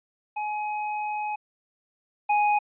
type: tone pair in turn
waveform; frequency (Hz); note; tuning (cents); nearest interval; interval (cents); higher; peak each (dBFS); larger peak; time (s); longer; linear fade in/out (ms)
square; 843 / 832.4; G#5 / G#5; +26 / +4; unison; 22; first; -28 / -20; second; 0.36-1.36 / 2.29-2.59; first; 10
effects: resampled to 8000 Hz